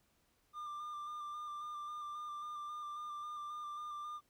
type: tone with vibrato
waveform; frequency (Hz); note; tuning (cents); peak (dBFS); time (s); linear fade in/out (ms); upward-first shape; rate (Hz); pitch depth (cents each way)
triangle; 1195; D6; +30; -40; 0.53-4.21; 50; square; 3.7; 17
effects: pink hiss -75 dBFS RMS until 4.29 s